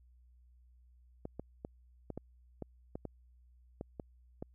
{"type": "clicks", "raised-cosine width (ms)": 2, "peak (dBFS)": -27, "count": 11, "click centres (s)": [1.254, 1.396, 1.649, 2.103, 2.176, 2.623, 2.955, 3.053, 3.811, 3.998, 4.425], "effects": ["added 61 Hz sine -60 dBFS peak until 4.54 s"]}